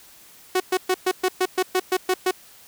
sawtooth tone bursts, 370 Hz, F#4, in tune, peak -14 dBFS, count 11, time 0.55-2.311 s, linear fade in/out 5 ms, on 51 ms, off 120 ms, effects white hiss -49 dBFS RMS until 2.67 s

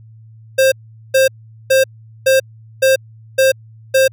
square tone bursts, 530 Hz, C5, 22 cents sharp, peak -9 dBFS, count 7, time 0.58-4.08 s, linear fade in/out 10 ms, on 140 ms, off 420 ms, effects added 111 Hz sine -38 dBFS peak until 4.12 s

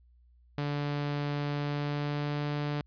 sawtooth tone with pitch glide, 145.1 to 146.7 Hz, D3 to D3, -21 to -2 cents, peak -26 dBFS, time 0.58-2.81 s, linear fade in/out 0 ms, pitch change +19 cents, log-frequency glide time 1.58-2.46 s, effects added 60 Hz sine -58 dBFS peak until 2.86 s + resampled to 11025 Hz

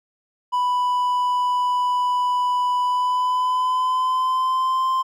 triangle tone with pitch glide, 990 to 1043.4 Hz, B5 to C6, +4 to -5 cents, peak -16 dBFS, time 0.52-5.03 s, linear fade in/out 20 ms, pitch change +91 cents, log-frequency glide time 2.8-4.9 s, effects none

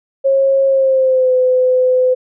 sine tone with pitch glide, 542 to 508.6 Hz, C#5 to C5, -39 to -49 cents, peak -9 dBFS, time 0.24-2.15 s, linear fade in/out 20 ms, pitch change -110 cents, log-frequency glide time 0.67-1.33 s, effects none

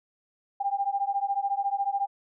sine beating tone pair, 790 / 804 Hz, G5 / G5, +13 / +44 cents, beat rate 14 Hz, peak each -28 dBFS, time 0.6-2.07 s, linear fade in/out 10 ms, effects none

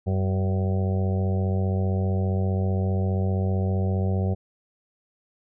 harmonic tone with a mistuned harmonic, 95.2 Hz, F#2, 50 cents sharp, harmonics 1 / 2 / 4 / 5 / 6 / 7 / 8, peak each -22 / -28 / -34 / -36 / -38 / -39 / -40 dBFS, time 0.06-4.35 s, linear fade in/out 20 ms, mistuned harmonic 1, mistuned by -22 cents, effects none

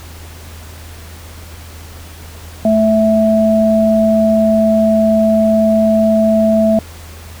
sine tone pair together, 218.9 / 657 Hz, A3 / E5, -9 / -6 cents, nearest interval octave + perfect fifth, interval 1903 cents, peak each -11 dBFS, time 2.65-6.79 s, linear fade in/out 2 ms, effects added 81 Hz sine -32 dBFS peak until 7.4 s + pink hiss -37 dBFS RMS until 7.4 s

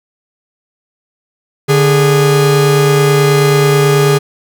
45% pulse tone pair together, 146.96 / 411.6 Hz, D3 / G#4, +2 / -16 cents, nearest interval octave + tritone, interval 1782 cents, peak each -10 dBFS, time 1.68-4.19 s, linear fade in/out 20 ms, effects none

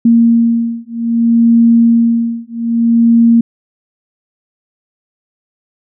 sine beating tone pair, 231.7 / 232.32 Hz, A#3 / A#3, -10 / -6 cents, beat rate 0.62 Hz, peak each -10 dBFS, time 0.05-3.41 s, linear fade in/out 5 ms, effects none

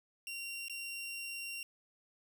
sawtooth tone with dropouts, 2758 Hz, F7, 22 cents flat, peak -37 dBFS, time 0.27-1.63 s, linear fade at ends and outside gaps 1 ms, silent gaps 0.683-0.697 s, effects 11-bit

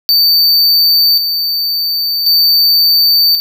square tone with tremolo, 4581 Hz, D8, 44 cents flat, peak -7 dBFS, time 0.09-3.4 s, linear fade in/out 0 ms, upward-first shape square, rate 0.46 Hz, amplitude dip 50%, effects none

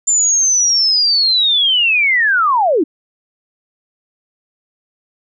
sine linear sweep, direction down, 7230 to 271.2 Hz, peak -10 dBFS, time 0.07-2.84 s, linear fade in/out 10 ms, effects none

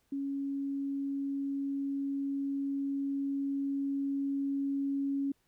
sine tone with level ramp, 277.3 Hz, C#4, 1 cent sharp, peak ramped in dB -32 to -29 dBFS, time 0.12-5.32 s, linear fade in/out 5 ms, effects pink hiss -74 dBFS RMS until 5.47 s

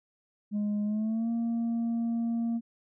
sine tone with pitch glide, 207.7 to 231.8 Hz, G#3 to A#3, 0 to -10 cents, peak -24 dBFS, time 0.51-2.61 s, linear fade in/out 50 ms, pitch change +190 cents, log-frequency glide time 0.84-1.3 s, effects tanh soft clip ceiling -26 dBFS

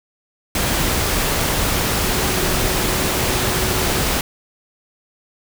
sine tone in noise, 371.2 Hz, F#4, 6 cents sharp, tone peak -28 dBFS, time 2.04-4 s, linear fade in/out 2 ms, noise pink, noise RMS -19 dBFS, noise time 0.55-4.21 s, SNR -12 dB, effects none

